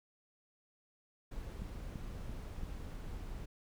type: noise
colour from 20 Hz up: brown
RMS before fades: -44 dBFS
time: 1.31-3.46 s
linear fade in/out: 10 ms
type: click train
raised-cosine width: 5 ms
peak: -31 dBFS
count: 4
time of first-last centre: 1.62-2.634 s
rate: 2.96 Hz
effects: none